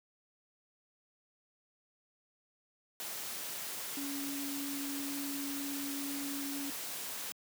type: tone in noise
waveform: sine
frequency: 280.4 Hz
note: C#4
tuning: 20 cents sharp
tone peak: -38 dBFS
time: 3.97-6.7 s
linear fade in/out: 0 ms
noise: white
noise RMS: -41 dBFS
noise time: 3-7.32 s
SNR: 0 dB
effects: high-pass 150 Hz 12 dB/octave